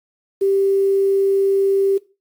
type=tone with quantisation; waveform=sine; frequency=392 Hz; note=G4; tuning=in tune; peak=-13 dBFS; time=0.41-1.98 s; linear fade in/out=10 ms; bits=7; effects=noise-tail reverb RT60 0.3 s tail -19 dB re dry + MP3 96 kbps